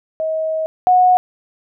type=tone pair in turn; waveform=sine; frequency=635 / 731 Hz; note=D#5 / F#5; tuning=+35 / -21 cents; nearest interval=major second; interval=244 cents; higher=second; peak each=-17 / -8 dBFS; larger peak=second; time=0.2-0.66 / 0.87-1.17 s; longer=first; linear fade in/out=0 ms; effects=none